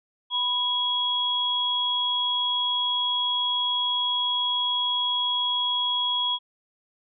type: tone pair together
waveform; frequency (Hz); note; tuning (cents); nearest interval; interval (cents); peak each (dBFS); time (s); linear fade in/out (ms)
sine; 987 / 3320; B5 / G#7; -1 / -1; octave + major sixth; 2100; -29 / -23; 0.3-6.39; 50
effects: none